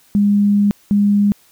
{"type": "tone bursts at uneven times", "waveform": "sine", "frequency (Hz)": 203.8, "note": "G#3", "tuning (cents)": -32, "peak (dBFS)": -10, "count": 2, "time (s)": [[0.15, 0.71], [0.91, 1.32]], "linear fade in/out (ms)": 0, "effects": ["white hiss -52 dBFS RMS until 1.51 s"]}